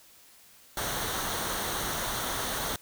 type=noise with comb filter; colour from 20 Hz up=pink; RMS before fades=-32 dBFS; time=0.77-2.76 s; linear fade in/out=2 ms; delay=0.4 ms; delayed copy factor=-0.55; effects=white hiss -56 dBFS RMS until 2.81 s